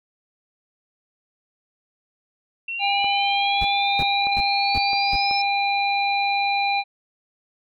sine exponential sweep, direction up, 2700 to 5270 Hz, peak -26 dBFS, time 2.68-5.42 s, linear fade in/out 5 ms
harmonic tone, 801 Hz, G5, 37 cents sharp, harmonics 1 / 3 / 5, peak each -21 / -24 / -28 dBFS, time 2.79-6.84 s, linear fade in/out 50 ms
clicks, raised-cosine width 1 ms, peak -21 dBFS, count 5, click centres 3.044 / 4.028 / 4.27 / 4.932 / 5.311 s
brown noise bursts, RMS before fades -28 dBFS, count 5, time 3.61-5.16 s, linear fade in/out 2 ms, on 38 ms, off 340 ms
effects none

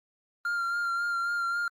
triangle tone with vibrato, 1392 Hz, F6, 6 cents flat, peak -25 dBFS, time 0.45-1.68 s, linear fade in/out 2 ms, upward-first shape sine, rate 3.7 Hz, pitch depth 23 cents each way, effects Opus 32 kbps

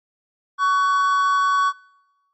triangle tone pair together, 1123.7 / 1500 Hz, C#6 / F#6, +23 / +23 cents, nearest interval perfect fourth, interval 500 cents, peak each -14 / -21 dBFS, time 0.58-1.73 s, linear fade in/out 50 ms, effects noise-tail reverb RT60 1.0 s tail -24 dB re dry + MP3 32 kbps

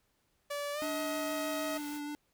sawtooth tone with pitch glide, 577 to 632.9 Hz, D5 to D#5, -31 to +29 cents, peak -31 dBFS, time 0.5-1.78 s, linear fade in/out 10 ms, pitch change +160 cents, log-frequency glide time 0.73-0.85 s
white noise, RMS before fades -49 dBFS, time 0.78-2.01 s, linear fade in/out 50 ms
square tone with vibrato, 293.7 Hz, D4, in tune, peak -38 dBFS, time 0.82-2.15 s, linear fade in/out 0 ms, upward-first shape sine, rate 6.4 Hz, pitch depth 13 cents each way
effects pink hiss -75 dBFS RMS until 2.33 s

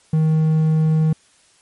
triangle tone, 157.5 Hz, D#3, 21 cents sharp, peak -11 dBFS, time 0.13-1.13 s, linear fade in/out 5 ms, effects white hiss -55 dBFS RMS until 1.61 s + MP3 48 kbps

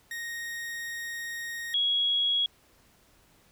40% pulse / sine tone pair in turn, 1864.7 / 3323 Hz, A#6 / G#7, 0 / 0 cents, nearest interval minor seventh, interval 1000 cents, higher second, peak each -33 / -23 dBFS, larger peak second, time 0.11-1.74 / 1.74-2.46 s, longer first, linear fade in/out 2 ms, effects pink hiss -62 dBFS RMS until 3.51 s

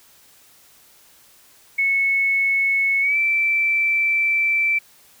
sine tone with pitch glide, 2201 to 2332 Hz, C#7 to D7, -13 to -13 cents, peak -16 dBFS, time 1.78-4.79 s, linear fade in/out 10 ms, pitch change +100 cents, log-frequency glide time 3.01-3.17 s, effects white hiss -52 dBFS RMS until 5.2 s

